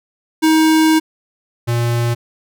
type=tone pair in turn; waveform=square; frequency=316.4 / 118.52 Hz; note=D#4 / A#2; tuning=+29 / +29 cents; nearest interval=octave + perfect fourth; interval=1700 cents; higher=first; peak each=-10 / -15 dBFS; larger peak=first; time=0.42-1 / 1.67-2.15 s; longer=first; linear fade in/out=20 ms; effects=none